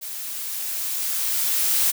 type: noise with level ramp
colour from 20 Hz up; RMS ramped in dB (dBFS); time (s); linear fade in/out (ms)
blue; -33 to -19; 0.01-1.92; 20
effects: none